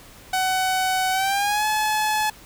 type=tone with pitch glide; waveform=sawtooth; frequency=750 to 856.6 Hz; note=F#5 to A5; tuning=+23 to -47 cents; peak=-16 dBFS; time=0.33-2.3 s; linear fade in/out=5 ms; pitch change=+230 cents; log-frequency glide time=1.11-1.66 s; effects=pink hiss -46 dBFS RMS until 2.45 s